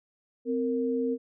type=tone pair together; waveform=sine; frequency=258.4 / 462.7 Hz; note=C4 / A#4; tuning=-21 / -13 cents; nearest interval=minor seventh; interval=1008 cents; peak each=-28 dBFS; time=0.45-1.18 s; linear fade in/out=50 ms; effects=none